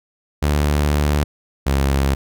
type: tone pair in turn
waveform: sawtooth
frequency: 73.6 / 68.52 Hz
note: D2 / C#2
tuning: +4 / -19 cents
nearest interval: minor second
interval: 123 cents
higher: first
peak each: -11 dBFS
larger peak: neither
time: 0.42-1.24 / 1.66-2.15 s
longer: first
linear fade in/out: 10 ms
effects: none